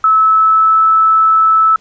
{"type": "tone with pitch glide", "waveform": "sine", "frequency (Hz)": [1300, 1309], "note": ["E6", "E6"], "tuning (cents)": [-24, -13], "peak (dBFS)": -6, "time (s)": [0.04, 1.76], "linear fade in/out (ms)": 2, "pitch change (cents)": 11, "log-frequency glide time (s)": [0.17, 0.83], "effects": ["pink hiss -51 dBFS RMS until 1.8 s", "resampled to 16000 Hz"]}